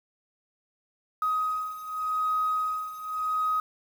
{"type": "beating tone pair", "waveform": "sine", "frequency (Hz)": [1258, 1258.86], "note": ["D#6", "D#6"], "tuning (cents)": [19, 20], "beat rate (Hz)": 0.86, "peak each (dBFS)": [-27, -30], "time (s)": [1.22, 3.6], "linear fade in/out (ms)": 2, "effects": ["tanh soft clip ceiling -18 dBFS", "8-bit"]}